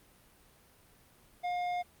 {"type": "tone with tanh clipping", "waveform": "sine", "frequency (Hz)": 712, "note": "F5", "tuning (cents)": 33, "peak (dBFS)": -33, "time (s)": [1.43, 1.83], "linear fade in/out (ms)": 20, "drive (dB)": 11, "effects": ["pink hiss -62 dBFS RMS until 2 s", "Opus 32 kbps"]}